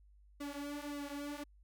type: tone with flanger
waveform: sawtooth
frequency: 288.3 Hz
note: D4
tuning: 32 cents flat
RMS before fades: -43 dBFS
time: 0.4-1.44 s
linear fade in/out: 10 ms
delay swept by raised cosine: 1.2 to 5.9 ms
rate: 1.8 Hz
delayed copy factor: -0.85
effects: added 50 Hz sine -60 dBFS peak until 1.63 s